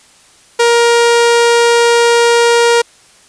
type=tone; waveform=sawtooth; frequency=470.7 Hz; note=A#4; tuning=17 cents sharp; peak=-3 dBFS; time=0.59-2.82 s; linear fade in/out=10 ms; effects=white hiss -45 dBFS RMS until 3.28 s + resampled to 22050 Hz